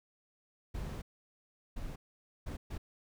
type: noise bursts at uneven times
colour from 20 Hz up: brown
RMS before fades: -40 dBFS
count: 4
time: 0.74-1.02 / 1.76-1.96 / 2.46-2.57 / 2.7-2.78 s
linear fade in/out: 10 ms
effects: none